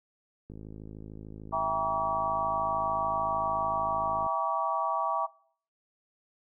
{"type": "click train", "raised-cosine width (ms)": 3, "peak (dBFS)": -31, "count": 202, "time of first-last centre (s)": [0.5, 4.264], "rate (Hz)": 53.4}
{"type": "chord", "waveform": "sine", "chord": "E diminished seventh", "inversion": "none", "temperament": "just", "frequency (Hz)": [659.3, 791.1, 949.3, 1139.2], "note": ["E5", "G5", "Bb5", "Db6"], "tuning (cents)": [0, 16, 31, 47], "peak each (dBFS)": [-32, -33, -31, -30], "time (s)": [1.52, 5.27], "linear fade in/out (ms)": 20}
{"effects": ["noise-tail reverb RT60 0.5 s tail -20 dB re dry"]}